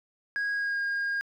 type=tone with pitch glide; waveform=sine; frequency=1646 to 1622.4 Hz; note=G#6 to G#6; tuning=-16 to -41 cents; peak=-24 dBFS; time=0.36-1.21 s; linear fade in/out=0 ms; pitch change=-25 cents; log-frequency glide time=0.54-0.8 s; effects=tanh soft clip ceiling -26 dBFS + 11-bit